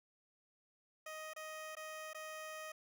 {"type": "tone with dropouts", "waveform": "15% pulse", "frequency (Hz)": 625, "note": "D#5", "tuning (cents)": 8, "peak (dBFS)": -39, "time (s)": [1.06, 2.72], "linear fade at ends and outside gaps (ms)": 5, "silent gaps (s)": [[1.335, 1.362], [1.753, 1.767], [2.133, 2.146]], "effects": []}